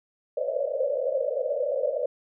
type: band-pass noise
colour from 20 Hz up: white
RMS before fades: -27 dBFS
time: 0.37-2.06 s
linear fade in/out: 5 ms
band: 500 to 600 Hz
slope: 96 dB/octave
effects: none

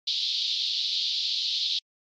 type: band-pass noise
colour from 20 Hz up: pink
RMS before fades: -28 dBFS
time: 0.07-1.79 s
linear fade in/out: 5 ms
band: 3400 to 4600 Hz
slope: 48 dB/octave
effects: AAC 64 kbps

